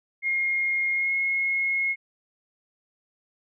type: tone with pitch glide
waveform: sine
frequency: 2139 to 2164 Hz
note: C7 to C#7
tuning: +38 to -42 cents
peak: -22 dBFS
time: 0.22-1.96 s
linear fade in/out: 50 ms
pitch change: +20 cents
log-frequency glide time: 0.92-1.13 s
effects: none